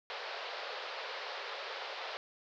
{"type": "band-pass noise", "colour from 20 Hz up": "pink", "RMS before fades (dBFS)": -42, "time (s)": [0.1, 2.17], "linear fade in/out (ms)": 0, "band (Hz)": [450, 4800], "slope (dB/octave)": 48, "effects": []}